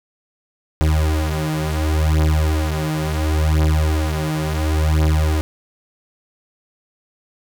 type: beating tone pair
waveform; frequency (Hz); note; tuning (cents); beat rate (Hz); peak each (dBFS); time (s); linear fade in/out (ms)
35% pulse; 77.3 / 78.01; D#2 / D#2; -11 / +5; 0.71; -17 / -17; 0.81-5.41; 0
effects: none